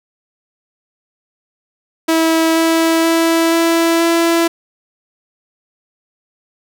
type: tone with pitch steps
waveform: sawtooth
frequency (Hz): 325 / 327.4 / 329.9 / 332.4 / 334.9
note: E4 / E4 / E4 / E4 / E4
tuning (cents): -24 / -12 / +1 / +15 / +27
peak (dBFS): -7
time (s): 2.08-4.48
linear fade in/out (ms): 10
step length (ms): 480
effects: none